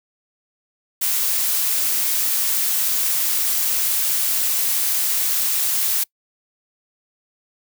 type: noise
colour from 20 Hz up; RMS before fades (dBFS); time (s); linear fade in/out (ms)
blue; -20; 1.01-6.04; 10
effects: noise-tail reverb RT60 0.1 s tail -25 dB re dry

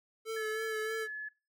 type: tone with vibrato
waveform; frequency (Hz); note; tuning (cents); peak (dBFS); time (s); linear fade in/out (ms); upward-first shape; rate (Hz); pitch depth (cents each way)
square; 440; A4; 0; -35; 0.25-1.08; 50; sine; 3.2; 28
type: tone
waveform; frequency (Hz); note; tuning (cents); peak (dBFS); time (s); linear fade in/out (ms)
sine; 1712; A6; -48; -37; 0.36-1.29; 10
effects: noise-tail reverb RT60 0.3 s tail -22 dB re dry

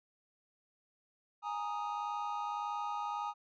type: chord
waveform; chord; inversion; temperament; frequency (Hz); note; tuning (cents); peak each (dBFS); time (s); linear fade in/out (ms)
triangle; Ab suspended second; none; equal; 830.6 / 932.3 / 1244.5; Ab5 / Bb5 / Eb6; 0 / 0 / 0; -37 / -39 / -38; 1.42-3.34; 50
effects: resampled to 16000 Hz

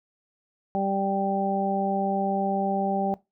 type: harmonic tone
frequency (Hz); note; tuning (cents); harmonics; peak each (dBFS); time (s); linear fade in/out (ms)
196; G3; 0; 1 / 2 / 3 / 4; -28 / -32 / -30 / -26; 0.75-3.14; 0
effects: noise-tail reverb RT60 0.2 s tail -19 dB re dry

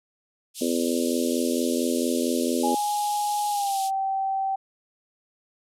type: band-pass noise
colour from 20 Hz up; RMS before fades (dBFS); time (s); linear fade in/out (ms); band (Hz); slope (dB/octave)
white; -36; 0.54-3.91; 50; 2800 to 12000; 48
type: harmonic tone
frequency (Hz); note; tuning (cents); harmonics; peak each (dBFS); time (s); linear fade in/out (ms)
84.4; E2; +41; 3 / 4 / 5 / 6 / 7; -25 / -28 / -30 / -31 / -33; 0.61-2.75; 5
type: tone with pitch glide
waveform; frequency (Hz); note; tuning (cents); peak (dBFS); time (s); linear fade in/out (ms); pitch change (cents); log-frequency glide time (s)
sine; 830.6 to 775; G#5 to G5; 0 to -20; -23; 2.63-4.56; 10; -120; 3.49-3.81
effects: none

